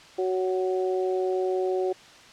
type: harmonic tone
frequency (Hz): 186.1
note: F#3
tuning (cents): +10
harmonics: 2 / 3 / 4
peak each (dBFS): -24 / -32 / -33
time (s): 0.18-1.93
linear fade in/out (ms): 10
effects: white hiss -49 dBFS RMS until 2.32 s + low-pass 5000 Hz 12 dB/octave